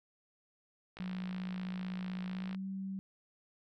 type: click train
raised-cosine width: 0.3 ms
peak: -31 dBFS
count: 89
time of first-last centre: 0.97-2.547 s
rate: 55.8 Hz
type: tone with pitch glide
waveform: sine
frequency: 185 to 192.52 Hz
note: F#3 to G3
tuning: 0 to -31 cents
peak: -37 dBFS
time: 1-2.99 s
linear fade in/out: 0 ms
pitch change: +69 cents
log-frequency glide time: 2.29-2.67 s
effects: none